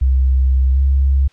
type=tone with pitch glide; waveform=sine; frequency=65.41 to 67.76 Hz; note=C2 to C#2; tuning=0 to -39 cents; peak=-10 dBFS; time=0.01-1.28 s; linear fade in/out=10 ms; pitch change=+61 cents; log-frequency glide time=0.73-0.78 s; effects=white hiss -54 dBFS RMS until 1.32 s + low-pass 4000 Hz 12 dB/octave